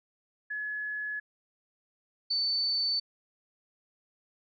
sine tone pair in turn, 1700 / 4518 Hz, G#6 / C#8, +40 / +32 cents, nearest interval octave + perfect fourth, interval 1692 cents, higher second, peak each -32 / -26 dBFS, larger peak second, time 0.5-1.2 / 2.3-3 s, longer neither, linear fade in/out 10 ms, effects none

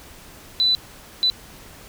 sine tone bursts at uneven times, 3988 Hz, B7, 16 cents sharp, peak -15 dBFS, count 2, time 0.6-0.75 / 1.23-1.3 s, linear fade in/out 0 ms, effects pink hiss -44 dBFS RMS until 1.88 s

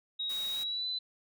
sine tone with pitch glide, 3800 to 4007 Hz, A#7 to B7, +33 to +24 cents, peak -32 dBFS, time 0.19-0.99 s, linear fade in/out 10 ms, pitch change +91 cents, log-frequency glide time 0.53-0.87 s
white noise, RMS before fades -46 dBFS, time 0.29-0.64 s, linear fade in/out 10 ms
effects none

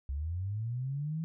sine linear sweep, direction up, 65.1 to 164.81 Hz, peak -32 dBFS, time 0.09-1.24 s, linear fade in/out 0 ms, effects none

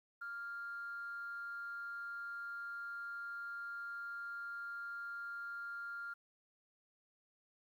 sine tone with amplitude modulation, 1396.9 Hz, F6, in tune, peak -39 dBFS, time 0.21-6.14 s, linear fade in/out 10 ms, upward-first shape sine, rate 239 Hz, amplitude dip 45%, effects tanh soft clip ceiling -37 dBFS + 12-bit

